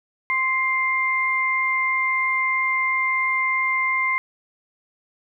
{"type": "tone pair together", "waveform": "sine", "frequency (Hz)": [1046.5, 2101], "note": ["C6", "C7"], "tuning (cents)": [0, 7], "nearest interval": "octave", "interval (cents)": 1207, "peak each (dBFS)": [-24, -20], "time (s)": [0.3, 4.18], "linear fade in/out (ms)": 0, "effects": []}